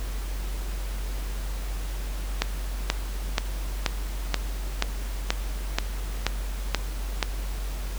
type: click train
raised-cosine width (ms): 0.2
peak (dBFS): -4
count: 11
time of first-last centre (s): 2.42-7.228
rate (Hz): 2.08
effects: added 47 Hz sine -28 dBFS peak until 7.98 s + pink hiss -41 dBFS RMS until 7.98 s